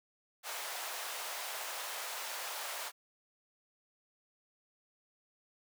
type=high-pass noise; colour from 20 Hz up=pink; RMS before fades=-41 dBFS; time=0.43-2.92 s; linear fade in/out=50 ms; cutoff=610 Hz; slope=24 dB/octave; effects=none